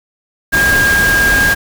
sine tone in noise, 1619 Hz, G#6, 45 cents flat, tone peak -9 dBFS, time 0.52-1.55 s, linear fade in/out 20 ms, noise pink, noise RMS -17 dBFS, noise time 0.52-1.55 s, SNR +5 dB, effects none

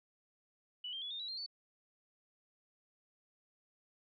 sine tone with pitch steps, 2960 / 3172 / 3400 / 3644 / 3906 / 4186 / 4487 Hz, F#7 / G7 / G#7 / A#7 / B7 / C8 / C#8, 0 / +20 / +40 / -40 / -20 / 0 / +20 cents, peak -40 dBFS, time 0.84-1.463 s, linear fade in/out 5 ms, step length 89 ms, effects none

